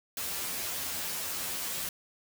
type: noise with comb filter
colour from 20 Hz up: white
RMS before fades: -35 dBFS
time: 0.17-1.89 s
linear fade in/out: 2 ms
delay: 11 ms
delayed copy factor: +0.95
effects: none